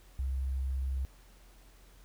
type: tone with sample-and-hold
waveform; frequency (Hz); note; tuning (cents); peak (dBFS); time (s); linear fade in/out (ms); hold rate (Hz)
sine; 66.2; C2; +21; -30; 0.19-1.05; 0; 11025
effects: added 44 Hz sine -55 dBFS peak until 2.04 s + pink hiss -62 dBFS RMS until 2.04 s